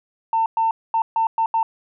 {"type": "tone bursts at uneven times", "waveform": "sine", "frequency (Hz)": 901, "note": "A5", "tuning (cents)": 41, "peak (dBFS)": -15, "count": 6, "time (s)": [[0.33, 0.46], [0.57, 0.71], [0.94, 1.02], [1.16, 1.27], [1.38, 1.46], [1.54, 1.63]], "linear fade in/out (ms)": 2, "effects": ["tanh soft clip ceiling -11 dBFS"]}